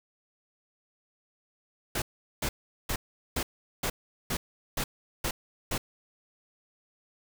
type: noise bursts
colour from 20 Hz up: pink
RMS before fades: -30 dBFS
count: 9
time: 1.95-5.78 s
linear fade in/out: 5 ms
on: 70 ms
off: 400 ms
effects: none